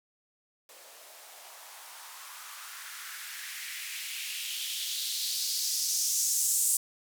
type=noise with band-pass filter sweep; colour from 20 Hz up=violet; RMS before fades=-34 dBFS; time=0.69-6.77 s; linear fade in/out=2 ms; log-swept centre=510 to 8100 Hz; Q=2.6; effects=none